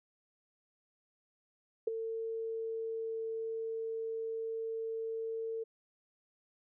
sine tone with ADSR envelope, 449.9 Hz, A4, 39 cents sharp, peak -25 dBFS, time 1.87-5.64 s, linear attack 7 ms, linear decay 10 ms, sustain -10 dB, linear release 13 ms, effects none

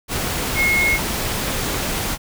sine tone in noise, 2164 Hz, C#7, 42 cents flat, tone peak -15 dBFS, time 0.55-0.99 s, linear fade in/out 50 ms, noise pink, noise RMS -23 dBFS, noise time 0.08-2.18 s, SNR +5 dB, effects none

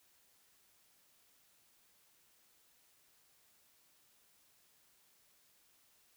silence, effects white hiss -70 dBFS RMS until 6.16 s

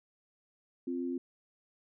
sine tone pair together, 261.6 / 349.2 Hz, C4 / F4, 0 / 0 cents, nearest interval perfect fourth, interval 500 cents, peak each -34 / -37 dBFS, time 0.87-1.18 s, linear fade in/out 5 ms, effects none

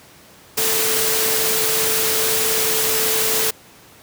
sine tone in noise, 442.2 Hz, A4, 9 cents sharp, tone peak -25 dBFS, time 0.57-3.51 s, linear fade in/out 10 ms, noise white, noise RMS -19 dBFS, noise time 0.57-3.51 s, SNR -9 dB, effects pink hiss -46 dBFS RMS until 4.02 s + high-pass 100 Hz 12 dB/octave

